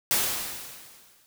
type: noise with exponential decay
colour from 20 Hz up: white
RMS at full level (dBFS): -22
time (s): 0.11-1.26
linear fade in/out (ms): 0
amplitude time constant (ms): 250
effects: none